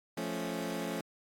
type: chord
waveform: 20% pulse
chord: F augmented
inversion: none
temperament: equal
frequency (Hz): 174.61 / 220 / 277.2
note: F3 / A3 / C#4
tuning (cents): 0 / 0 / 0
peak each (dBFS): -34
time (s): 0.17-1.01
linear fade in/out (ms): 5
effects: AAC 64 kbps